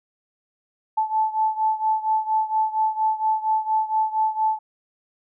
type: beating tone pair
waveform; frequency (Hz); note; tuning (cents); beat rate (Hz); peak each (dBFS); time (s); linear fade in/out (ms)
sine; 871 / 875.3; A5 / A5; -18 / -9; 4.3; -21 / -24; 0.97-4.59; 10
effects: none